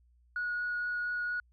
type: tone with vibrato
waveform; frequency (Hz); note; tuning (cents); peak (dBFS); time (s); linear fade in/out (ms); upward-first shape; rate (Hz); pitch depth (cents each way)
sine; 1454; F#6; -31; -30; 0.36-1.4; 2; triangle; 4.3; 8
effects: tanh soft clip ceiling -27 dBFS + added 60 Hz sine -62 dBFS peak until 1.52 s